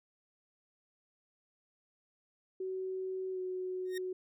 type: tone with pitch glide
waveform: sine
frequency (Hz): 375.9 to 369.4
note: F#4 to F#4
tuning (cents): +27 to -3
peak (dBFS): -35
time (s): 2.6-4.13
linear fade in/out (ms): 5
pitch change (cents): -30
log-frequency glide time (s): 3.32-3.39
type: tone with exponential growth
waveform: sawtooth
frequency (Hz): 1855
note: A#6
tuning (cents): -9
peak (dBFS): -35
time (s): 3.85-3.98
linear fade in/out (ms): 5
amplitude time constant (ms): 27
effects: none